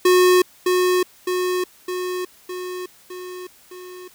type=tone with echo; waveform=square; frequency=363.8 Hz; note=F#4; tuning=29 cents flat; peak=-12 dBFS; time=0.05-0.42 s; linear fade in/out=5 ms; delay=610 ms; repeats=6; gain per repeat=-4 dB; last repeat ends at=4.08 s; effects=white hiss -51 dBFS RMS until 4.14 s

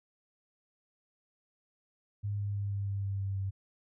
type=tone with pitch steps; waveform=sine; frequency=102.3 / 101.53 / 100.78 / 100.02 / 99.27 / 98.53 / 97.79 / 97.06 Hz; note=G#2 / G#2 / G2 / G2 / G2 / G2 / G2 / G2; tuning=-26 / -39 / +48 / +35 / +22 / +9 / -4 / -17 cents; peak=-31 dBFS; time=2.23-3.51 s; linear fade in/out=20 ms; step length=160 ms; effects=none

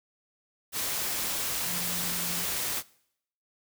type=tone in noise; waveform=sine; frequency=175.4 Hz; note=F3; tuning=8 cents sharp; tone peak=-39 dBFS; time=1.65-2.47 s; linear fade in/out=50 ms; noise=white; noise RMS=-31 dBFS; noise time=0.72-2.83 s; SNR=-11 dB; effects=noise-tail reverb RT60 0.7 s tail -22 dB re dry

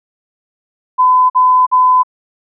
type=tone bursts; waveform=sine; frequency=1011 Hz; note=B5; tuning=40 cents sharp; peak=-6 dBFS; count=3; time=0.98-2.034 s; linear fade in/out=20 ms; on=320 ms; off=47 ms; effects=none

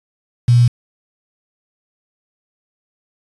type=tone with quantisation; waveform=sine; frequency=120.7 Hz; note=B2; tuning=39 cents flat; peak=-7 dBFS; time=0.48-0.68 s; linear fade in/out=5 ms; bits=5; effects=resampled to 22050 Hz

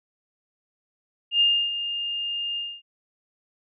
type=tone with ADSR envelope; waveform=sine; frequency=2818 Hz; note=F7; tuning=15 cents sharp; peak=-15 dBFS; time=1.31-2.82 s; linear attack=94 ms; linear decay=300 ms; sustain=-11 dB; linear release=250 ms; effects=none

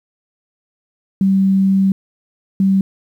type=tone pair in turn; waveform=sine; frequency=193 / 193 Hz; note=G3 / G3; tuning=-27 / -27 cents; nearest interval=unison; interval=0 cents; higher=neither; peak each=-10 dBFS; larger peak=neither; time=1.21-1.92 / 2.6-2.81 s; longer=first; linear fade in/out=2 ms; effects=8-bit

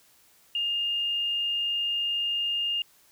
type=tone; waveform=sine; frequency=2823 Hz; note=F7; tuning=18 cents sharp; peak=-25 dBFS; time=0.55-2.82 s; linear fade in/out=2 ms; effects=white hiss -60 dBFS RMS until 3.11 s

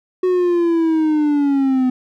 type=linear sweep; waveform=triangle; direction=down; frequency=370 to 252 Hz; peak=-11 dBFS; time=0.23-1.9 s; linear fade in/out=5 ms; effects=none

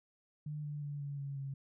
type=tone with pitch steps; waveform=sine; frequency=150 / 147.34 / 144.72 / 142.15 / 139.63 / 137.15 Hz; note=D3 / D3 / D3 / C#3 / C#3 / C#3; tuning=+37 / +6 / -25 / +44 / +13 / -18 cents; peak=-38 dBFS; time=0.46-1.54 s; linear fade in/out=5 ms; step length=180 ms; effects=none

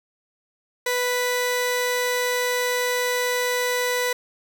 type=tone pair together; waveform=sawtooth; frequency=493.9 / 987.8 Hz; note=B4 / B5; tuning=0 / 0 cents; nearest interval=octave; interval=1200 cents; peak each=-19 dBFS; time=0.86-4.13 s; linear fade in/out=5 ms; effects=none

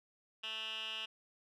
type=tone with band-pass filter; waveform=10% pulse; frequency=220 Hz; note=A3; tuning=in tune; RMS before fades=-42 dBFS; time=0.43-1.06 s; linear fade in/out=10 ms; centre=2800 Hz; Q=7.8; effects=none

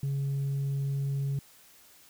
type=tone with tanh clipping; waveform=sine; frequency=138.59 Hz; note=C#3; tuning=in tune; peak=-28 dBFS; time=0.03-1.39 s; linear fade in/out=2 ms; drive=1 dB; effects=white hiss -57 dBFS RMS until 2.09 s

